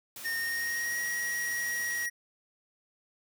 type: noise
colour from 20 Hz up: white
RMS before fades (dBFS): -43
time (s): 0.16-2.06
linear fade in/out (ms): 2
type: tone with pitch glide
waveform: square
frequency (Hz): 1836 to 1900.7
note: A#6 to A#6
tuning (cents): -27 to +33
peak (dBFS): -31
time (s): 0.24-2.1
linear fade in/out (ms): 20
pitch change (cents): +60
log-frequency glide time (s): 0.35-1.01
effects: none